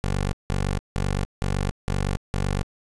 15% pulse tone bursts, 48 Hz, G1, 36 cents flat, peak -16 dBFS, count 6, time 0.04-2.63 s, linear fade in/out 0 ms, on 290 ms, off 170 ms, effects resampled to 24000 Hz + 8-bit

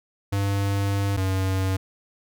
square tone pair in turn, 99.5 / 94.99 Hz, G2 / F#2, +26 / +46 cents, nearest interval minor second, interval 80 cents, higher first, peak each -22 dBFS, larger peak neither, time 0.32-1.17 / 1.17-1.77 s, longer first, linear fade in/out 10 ms, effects none

